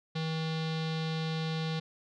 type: tone with low-pass filter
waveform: square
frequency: 160 Hz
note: D#3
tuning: 49 cents sharp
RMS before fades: -33 dBFS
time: 0.15-1.8 s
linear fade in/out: 10 ms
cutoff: 4000 Hz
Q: 3.7
effects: none